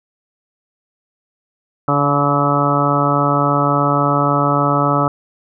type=harmonic tone with a mistuned harmonic; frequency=143.5 Hz; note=D3; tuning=40 cents flat; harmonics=1 / 2 / 3 / 4 / 5 / 6 / 7 / 8 / 9; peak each=-19 / -20 / -25 / -21 / -23 / -24 / -25 / -21 / -18 dBFS; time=1.88-5.08 s; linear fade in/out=2 ms; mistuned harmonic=5; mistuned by=-19 cents; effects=none